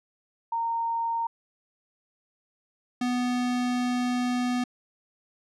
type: tone pair in turn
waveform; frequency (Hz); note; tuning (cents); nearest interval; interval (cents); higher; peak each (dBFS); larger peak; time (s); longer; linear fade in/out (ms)
sine / square; 922 / 247.1; A#5 / B3; -19 / +1; octave + major seventh; 2280; first; -25 / -25; neither; 0.52-1.27 / 3.01-4.64; second; 5
effects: low-pass 7000 Hz 12 dB/octave